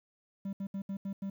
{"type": "tone bursts at uneven times", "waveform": "triangle", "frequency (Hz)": 196, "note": "G3", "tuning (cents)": 0, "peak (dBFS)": -32, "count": 6, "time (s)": [[0.45, 0.53], [0.6, 0.67], [0.74, 0.82], [0.89, 0.97], [1.05, 1.13], [1.22, 1.3]], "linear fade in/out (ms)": 5, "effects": ["11-bit"]}